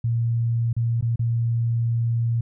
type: tone with dropouts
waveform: sine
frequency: 116.54 Hz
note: A#2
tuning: in tune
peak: -19 dBFS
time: 0.04-2.41 s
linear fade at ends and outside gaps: 5 ms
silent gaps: 0.73-0.765 / 1.011-1.024 / 1.159-1.193 s
effects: none